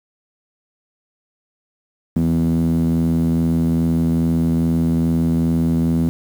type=tone with band-pass filter; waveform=sawtooth; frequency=82.41 Hz; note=E2; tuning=in tune; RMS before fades=-17 dBFS; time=2.16-6.09 s; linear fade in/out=0 ms; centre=210 Hz; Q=7.6; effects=7-bit